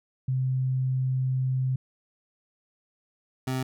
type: tone pair in turn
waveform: sine / 25% pulse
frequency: 130 / 130 Hz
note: C3 / C3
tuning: -11 / -11 cents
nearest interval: unison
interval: 0 cents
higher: neither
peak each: -23 dBFS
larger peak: neither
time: 0.28-1.76 / 3.47-3.63 s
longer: first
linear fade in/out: 5 ms
effects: none